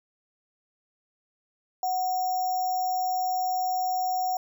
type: tone with sample-and-hold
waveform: sine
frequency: 740 Hz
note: F#5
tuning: in tune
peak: -24 dBFS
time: 1.83-4.37 s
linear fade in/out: 2 ms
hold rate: 6300 Hz
effects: none